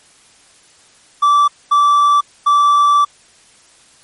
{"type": "tone bursts at uneven times", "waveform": "triangle", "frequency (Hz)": 1162, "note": "D6", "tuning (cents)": -19, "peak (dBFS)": -6, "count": 3, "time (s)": [[1.22, 1.48], [1.71, 2.21], [2.46, 3.05]], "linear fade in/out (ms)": 10, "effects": ["white hiss -48 dBFS RMS until 4.03 s", "MP3 48 kbps"]}